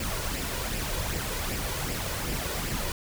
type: noise with flanger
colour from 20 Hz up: pink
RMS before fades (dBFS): -31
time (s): 0-2.92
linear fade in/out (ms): 2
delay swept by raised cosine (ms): 0.39 to 2.09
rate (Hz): 2.6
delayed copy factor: +0.5
effects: none